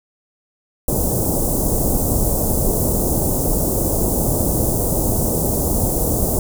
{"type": "band-stop noise", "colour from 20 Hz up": "pink", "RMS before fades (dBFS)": -18, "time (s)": [0.88, 6.39], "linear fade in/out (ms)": 2, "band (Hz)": [700, 7900], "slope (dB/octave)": 24, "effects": []}